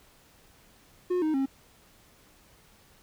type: tone with pitch steps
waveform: triangle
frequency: 360 / 311.6 / 269.7 Hz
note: F#4 / D#4 / C#4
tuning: -47 / +3 / -47 cents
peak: -22 dBFS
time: 1.1-1.46 s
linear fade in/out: 10 ms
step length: 120 ms
effects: pink hiss -59 dBFS RMS until 3.02 s

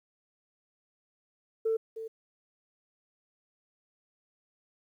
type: tone with echo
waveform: sine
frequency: 446.6 Hz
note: A4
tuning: 26 cents sharp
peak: -24 dBFS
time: 1.65-1.77 s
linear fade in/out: 10 ms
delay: 310 ms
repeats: 1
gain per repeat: -12 dB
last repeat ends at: 2.08 s
effects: tanh soft clip ceiling -21 dBFS + 11-bit

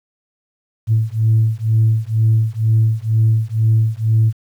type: beating tone pair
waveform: sine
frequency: 110 / 112.1 Hz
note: A2 / A2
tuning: 0 / +33 cents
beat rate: 2.1 Hz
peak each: -14 dBFS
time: 0.87-4.33 s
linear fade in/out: 50 ms
effects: tanh soft clip ceiling -6 dBFS + 8-bit

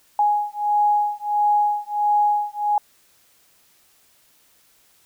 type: beating tone pair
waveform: sine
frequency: 830.6 / 832.1 Hz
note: G#5 / G#5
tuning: 0 / +3 cents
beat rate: 1.5 Hz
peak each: -20 dBFS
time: 0.19-2.78 s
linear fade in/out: 2 ms
effects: white hiss -58 dBFS RMS until 5.05 s

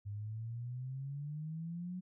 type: exponential sweep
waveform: sine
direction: up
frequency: 100.3 to 185 Hz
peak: -39 dBFS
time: 0.05-2.01 s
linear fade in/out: 20 ms
effects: none

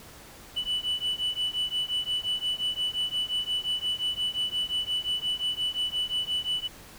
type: beating tone pair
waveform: sine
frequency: 2970 / 2975.7 Hz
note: F#7 / F#7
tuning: +6 / +9 cents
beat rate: 5.7 Hz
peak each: -28 dBFS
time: 0.56-6.68 s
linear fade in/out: 20 ms
effects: tanh soft clip ceiling -23 dBFS + pink hiss -48 dBFS RMS until 6.98 s

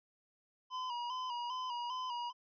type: tone with vibrato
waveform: square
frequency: 987.8 Hz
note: B5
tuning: in tune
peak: -38 dBFS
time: 0.7-2.33 s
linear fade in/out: 50 ms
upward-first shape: square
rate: 2.5 Hz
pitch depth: 53 cents each way
effects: resampled to 11025 Hz

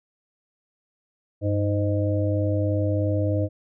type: harmonic tone with a mistuned harmonic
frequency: 103.1 Hz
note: G#2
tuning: 12 cents flat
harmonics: 1 / 3 / 5 / 6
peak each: -22 / -27 / -29 / -30 dBFS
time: 1.41-3.49 s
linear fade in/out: 50 ms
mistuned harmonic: 1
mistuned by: -62 cents
effects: none

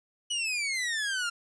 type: exponential sweep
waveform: sawtooth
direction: down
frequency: 2970 to 1374 Hz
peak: -25 dBFS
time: 0.3-1.3 s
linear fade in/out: 10 ms
effects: resampled to 22050 Hz

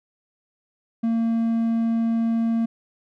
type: tone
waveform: triangle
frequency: 228.5 Hz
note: A#3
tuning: 34 cents flat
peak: -17 dBFS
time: 1.03-2.66 s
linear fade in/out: 10 ms
effects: none

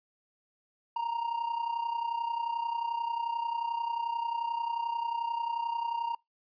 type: tone with amplitude modulation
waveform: triangle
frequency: 932.3 Hz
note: A#5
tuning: in tune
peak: -25 dBFS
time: 0.96-6.15 s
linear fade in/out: 5 ms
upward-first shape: sine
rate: 31.3 Hz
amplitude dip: 70%
effects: noise-tail reverb RT60 0.2 s tail -26 dB re dry + resampled to 11025 Hz

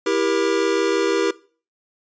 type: chord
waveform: square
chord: E diminished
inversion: none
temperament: just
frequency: 329.6 / 395.6 / 474.7 Hz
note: E4 / G4 / Bb4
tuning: 0 / +16 / +31 cents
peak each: -24 / -22 / -23 dBFS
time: 0.06-1.31 s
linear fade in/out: 5 ms
effects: noise-tail reverb RT60 0.4 s tail -20 dB re dry + resampled to 16000 Hz

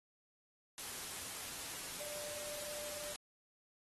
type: tone in noise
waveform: sine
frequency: 593 Hz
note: D5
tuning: 17 cents sharp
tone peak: -49 dBFS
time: 2-3.13 s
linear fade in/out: 0 ms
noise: white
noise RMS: -45 dBFS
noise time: 0.78-3.16 s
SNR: -7 dB
effects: AAC 32 kbps

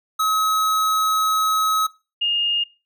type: tone pair in turn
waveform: square / sine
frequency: 1280 / 2836 Hz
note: D#6 / F7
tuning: +49 / +26 cents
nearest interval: octave + major second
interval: 1377 cents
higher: second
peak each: -18 dBFS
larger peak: neither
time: 0.19-1.87 / 2.21-2.64 s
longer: first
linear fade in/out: 10 ms
effects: noise-tail reverb RT60 0.3 s tail -21 dB re dry

